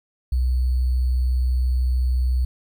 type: tone with sample-and-hold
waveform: sine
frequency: 63 Hz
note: B1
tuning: 35 cents sharp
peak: -17 dBFS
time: 0.32-2.45 s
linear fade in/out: 5 ms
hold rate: 4410 Hz
effects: none